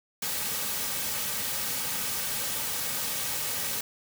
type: noise with comb filter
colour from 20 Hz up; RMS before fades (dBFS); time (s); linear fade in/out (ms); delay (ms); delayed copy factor
white; -31; 0.22-3.81; 5; 2.9; -0.5
effects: none